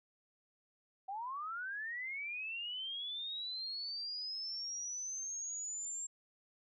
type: linear sweep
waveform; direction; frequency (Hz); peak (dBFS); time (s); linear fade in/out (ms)
sine; up; 749 to 7459; -39; 1.08-6.07; 10
effects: none